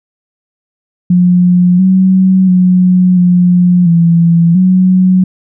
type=tone with pitch steps; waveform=sine; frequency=178.6 / 188 / 182.3 / 178.2 / 168.5 / 185 Hz; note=F3 / F#3 / F#3 / F3 / E3 / F#3; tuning=+39 / +28 / -25 / +35 / +38 / 0 cents; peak=-4 dBFS; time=1.1-5.24 s; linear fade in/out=5 ms; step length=690 ms; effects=none